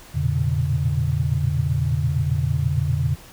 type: tone cluster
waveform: sine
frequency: 85.3 / 110.6 / 117.4 / 125.7 / 143.5 Hz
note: F2 / A2 / A#2 / B2 / D3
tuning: -40 / +9 / +13 / +31 / -40 cents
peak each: -24 / -30 / -26 / -27 / -22 dBFS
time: 0.14-3.16 s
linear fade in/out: 20 ms
effects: pink hiss -45 dBFS RMS until 3.32 s